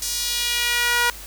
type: tone with high-pass filter sweep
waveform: sawtooth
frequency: 480.2 Hz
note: B4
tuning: 49 cents flat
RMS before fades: -22 dBFS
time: 0.02-1.1 s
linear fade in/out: 2 ms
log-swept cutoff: 6000 to 1200 Hz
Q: 1.4
effects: added 50 Hz sine -40 dBFS peak until 1.26 s + white hiss -39 dBFS RMS until 1.26 s